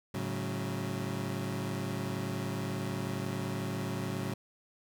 25% pulse chord, F# minor, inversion first, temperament equal with one note detuned, 107.55 / 138.59 / 185 Hz, A2 / C#3 / F#3, -39 / 0 / 0 cents, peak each -34 dBFS, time 0.14-4.34 s, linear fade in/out 5 ms, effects none

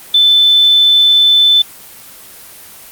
sine tone, 3520 Hz, A7, in tune, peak -5 dBFS, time 0.14-1.62 s, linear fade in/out 5 ms, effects white hiss -35 dBFS RMS until 2.91 s + Opus 24 kbps

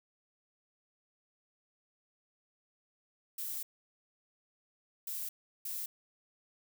violet noise bursts at uneven times, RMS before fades -39 dBFS, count 3, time 3.38-3.63 / 5.07-5.29 / 5.65-5.86 s, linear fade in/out 5 ms, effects none

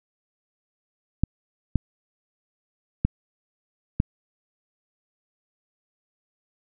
clicks, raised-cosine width 5 ms, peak -7 dBFS, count 4, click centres 1.236 / 1.757 / 3.05 / 4.001 s, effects none

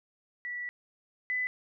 sine tone pair in turn, 1950 / 2003 Hz, B6 / B6, -23 / +24 cents, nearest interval unison, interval 47 cents, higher second, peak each -34 / -28 dBFS, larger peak second, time 0.45-0.69 / 1.3-1.47 s, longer first, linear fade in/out 0 ms, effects none

